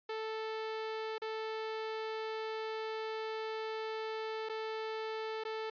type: tone with dropouts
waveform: sawtooth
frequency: 440 Hz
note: A4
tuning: in tune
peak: -33 dBFS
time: 0.09-5.7 s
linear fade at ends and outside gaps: 5 ms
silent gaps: 1.182-1.218 / 4.489-4.495 / 5.438-5.45 s
effects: resampled to 11025 Hz